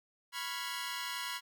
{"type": "chord", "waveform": "15% pulse", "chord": "C# dominant seventh", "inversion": "third", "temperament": "equal with one note detuned", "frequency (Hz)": [987.8, 1097.3, 1396.9, 1661.2], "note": ["B5", "C#6", "E#6", "G#6"], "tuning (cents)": [0, -18, 0, 0], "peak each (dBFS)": [-34, -38, -37, -37], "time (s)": [0.32, 1.41], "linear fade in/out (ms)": 50, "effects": []}